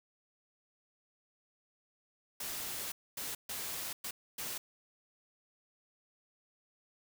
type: noise bursts at uneven times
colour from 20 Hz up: white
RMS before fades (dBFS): -40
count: 5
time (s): 2.4-2.92 / 3.17-3.35 / 3.49-3.93 / 4.04-4.11 / 4.38-4.58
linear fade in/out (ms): 5
effects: none